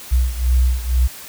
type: beating tone pair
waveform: sine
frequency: 61.74 / 63.84 Hz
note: B1 / C2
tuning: 0 / -42 cents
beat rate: 2.1 Hz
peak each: -15 / -18 dBFS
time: 0.11-1.08 s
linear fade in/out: 20 ms
effects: white hiss -36 dBFS RMS until 1.28 s